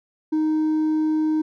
triangle tone with hard clipping, 311.1 Hz, D#4, in tune, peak -17 dBFS, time 0.32-1.42 s, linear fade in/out 10 ms, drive 1 dB, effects none

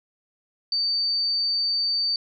sine tone, 4593 Hz, D8, 39 cents flat, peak -21 dBFS, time 0.72-2.16 s, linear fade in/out 2 ms, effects none

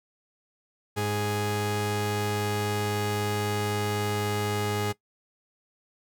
sawtooth tone pair together, 103.83 / 415.3 Hz, G#2 / G#4, 0 / 0 cents, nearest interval 2 octaves, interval 2400 cents, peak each -25 / -24 dBFS, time 0.96-4.93 s, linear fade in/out 20 ms, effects noise-tail reverb RT60 0.1 s tail -19 dB re dry

